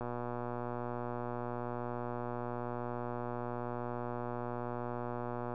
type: click train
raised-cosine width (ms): 1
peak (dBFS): -25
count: 670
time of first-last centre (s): 0.01-5.539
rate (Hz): 121
effects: none